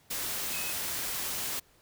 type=tone in noise; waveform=sine; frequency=2553 Hz; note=D#7; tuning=44 cents sharp; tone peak=-39 dBFS; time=0.53-0.73 s; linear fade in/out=10 ms; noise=white; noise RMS=-34 dBFS; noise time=0.1-1.6 s; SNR=-8 dB; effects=pink hiss -63 dBFS RMS until 1.81 s